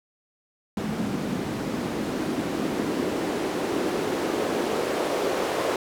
white noise with band-pass filter sweep, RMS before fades -27 dBFS, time 0.77-5.76 s, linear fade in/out 2 ms, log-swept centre 200 to 480 Hz, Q 2, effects none

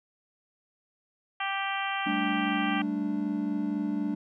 harmonic tone, 392 Hz, G4, in tune, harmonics 2 / 3 / 4 / 5 / 6 / 7 / 8, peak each -33 / -35 / -36 / -37 / -38 / -38 / -39 dBFS, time 1.4-2.82 s, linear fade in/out 5 ms
triangle chord, G suspended second, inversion none, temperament equal, 196 / 220 / 293.7 Hz, G3 / A3 / D4, 0 / 0 / 0 cents, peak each -31 / -31 / -28 dBFS, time 2.06-4.15 s, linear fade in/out 10 ms
effects none

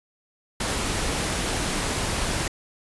pink noise, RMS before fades -26 dBFS, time 0.6-2.48 s, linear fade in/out 5 ms, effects resampled to 24000 Hz

